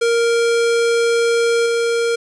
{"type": "tone with level steps", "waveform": "square", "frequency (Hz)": 466.3, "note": "A#4", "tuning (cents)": 1, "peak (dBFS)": [-14, -16], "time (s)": [0.01, 2.16], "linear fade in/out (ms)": 10, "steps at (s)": 1.66, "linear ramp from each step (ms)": 2, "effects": ["resampled to 22050 Hz", "8-bit"]}